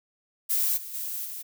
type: noise with level steps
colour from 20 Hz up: violet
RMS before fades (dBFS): -25 / -39 / -33 / -37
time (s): 0.49-1.43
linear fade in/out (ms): 20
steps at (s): 0.76 / 0.93 / 1.24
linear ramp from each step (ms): 20
effects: none